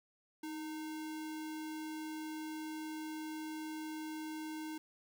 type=tone with sample-and-hold; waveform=sine; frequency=313.1 Hz; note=D#4; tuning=11 cents sharp; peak=-40 dBFS; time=0.43-4.78 s; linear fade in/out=5 ms; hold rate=1225 Hz; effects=none